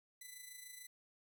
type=tone with amplitude modulation; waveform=5% pulse; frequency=2000 Hz; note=B6; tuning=21 cents sharp; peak=-38 dBFS; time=0.21-0.87 s; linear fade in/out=5 ms; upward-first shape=sine; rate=26.8 Hz; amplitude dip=55%; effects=13-bit